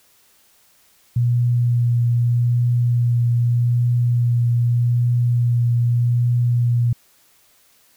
sine tone with vibrato, 120.2 Hz, B2, 46 cents flat, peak -14 dBFS, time 1.16-6.93 s, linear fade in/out 5 ms, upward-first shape triangle, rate 0.82 Hz, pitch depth 15 cents each way, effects white hiss -56 dBFS RMS until 7.96 s

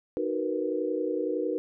sine chord, B major seventh, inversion first, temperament just, 308.7 / 370.4 / 463 / 493.9 Hz, D#4 / F#4 / A#4 / B4, -14 / +2 / -12 / 0 cents, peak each -32 dBFS, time 0.17-1.58 s, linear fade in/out 0 ms, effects none

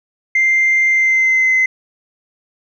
sine tone with pitch glide, 2093 to 2052 Hz, C7 to C7, 0 to -34 cents, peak -9 dBFS, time 0.35-1.66 s, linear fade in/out 5 ms, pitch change -34 cents, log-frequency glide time 0.88-1.52 s, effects tanh soft clip ceiling -7 dBFS

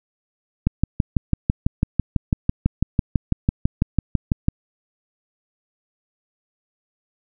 click train, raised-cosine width 5 ms, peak -4 dBFS, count 24, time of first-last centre 0.67-4.484 s, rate 6.03 Hz, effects none

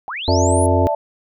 sine linear sweep, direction up, 695 to 10520 Hz, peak -24 dBFS, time 0.08-0.66 s, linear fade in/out 0 ms
harmonic tone, 90 Hz, F#2, 47 cents flat, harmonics 1 / 3 / 4 / 5, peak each -16 / -21 / -22 / -23 dBFS, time 0.28-0.87 s, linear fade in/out 0 ms
sine chord, D suspended second, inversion none, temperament equal, 587.3 / 659.3 / 880 Hz, D5 / E5 / A5, 0 / 0 / 0 cents, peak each -21 dBFS, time 0.28-0.95 s, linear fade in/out 5 ms
effects none

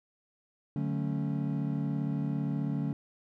triangle chord, D major seventh, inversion none, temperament equal, 146.83 / 185 / 220 / 277.2 Hz, D3 / F#3 / A3 / C#4, 0 / 0 / 0 / 0 cents, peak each -30 / -35 / -34 / -34 dBFS, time 0.76-2.93 s, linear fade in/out 2 ms, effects none

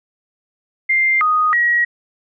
sine tone with pitch steps, 2099 / 1243 / 1906 Hz, C7 / D#6 / A#6, +5 / -2 / +38 cents, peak -12 dBFS, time 0.89-1.85 s, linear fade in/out 10 ms, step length 320 ms, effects none

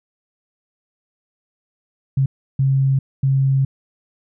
sine tone bursts at uneven times, 135.1 Hz, C#3, 44 cents flat, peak -13 dBFS, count 3, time 2.17-2.26 / 2.59-2.99 / 3.23-3.65 s, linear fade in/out 5 ms, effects none

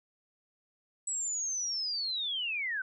sine linear sweep, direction down, 7902 to 1480 Hz, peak -31 dBFS, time 1.07-2.82 s, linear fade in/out 5 ms, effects none

